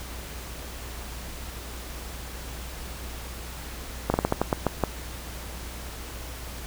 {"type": "slowing click train", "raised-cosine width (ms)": 1, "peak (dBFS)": -7, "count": 9, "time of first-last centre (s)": [4.1, 4.837], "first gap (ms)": 40, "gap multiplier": 1.23, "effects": ["added 60 Hz sine -38 dBFS peak until 6.66 s", "pink hiss -40 dBFS RMS until 6.66 s"]}